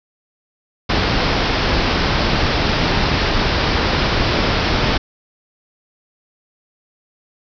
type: low-pass noise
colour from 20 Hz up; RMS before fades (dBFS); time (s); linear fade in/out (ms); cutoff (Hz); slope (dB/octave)
pink; -17; 0.89-4.98; 10; 5400; 96
effects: none